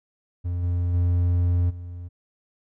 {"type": "tone with level steps", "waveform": "triangle", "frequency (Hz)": 87.9, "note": "F2", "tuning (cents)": 12, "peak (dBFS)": [-22, -19, -16, -31], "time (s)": [0.44, 2.09], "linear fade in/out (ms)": 20, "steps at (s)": [0.62, 0.93, 1.69], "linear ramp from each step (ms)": 20, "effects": []}